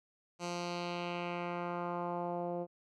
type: tone with low-pass filter sweep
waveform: 10% pulse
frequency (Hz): 174.6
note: F3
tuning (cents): 0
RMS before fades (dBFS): -38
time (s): 0.39-2.67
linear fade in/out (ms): 50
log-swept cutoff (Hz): 6800 to 530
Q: 1.7
effects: none